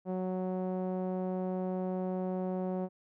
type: tone with low-pass filter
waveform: sawtooth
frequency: 185 Hz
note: F#3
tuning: in tune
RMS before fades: -34 dBFS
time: 0.05-2.89 s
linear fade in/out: 50 ms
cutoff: 650 Hz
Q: 1.7
effects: none